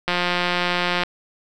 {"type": "click train", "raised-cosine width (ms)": 0.3, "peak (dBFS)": -5, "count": 170, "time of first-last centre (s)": [0.08, 1.035], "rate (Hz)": 177, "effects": []}